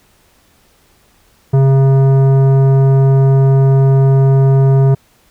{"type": "tone with tanh clipping", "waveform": "triangle", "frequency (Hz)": 135.2, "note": "C#3", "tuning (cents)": -43, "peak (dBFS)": -8, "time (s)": [1.53, 4.95], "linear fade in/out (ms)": 10, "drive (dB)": 17, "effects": ["pink hiss -52 dBFS RMS until 5.3 s"]}